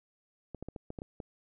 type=clicks; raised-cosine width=2 ms; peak=-27 dBFS; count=8; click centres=0.547 / 0.626 / 0.686 / 0.762 / 0.904 / 0.988 / 1.019 / 1.202 s; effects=none